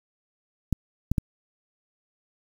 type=clicks; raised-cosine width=5 ms; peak=-10 dBFS; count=3; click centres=0.727 / 1.116 / 1.182 s; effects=7-bit